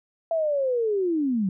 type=linear sweep; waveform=sine; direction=down; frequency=671 to 179.8 Hz; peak=-21 dBFS; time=0.31-1.49 s; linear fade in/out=2 ms; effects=none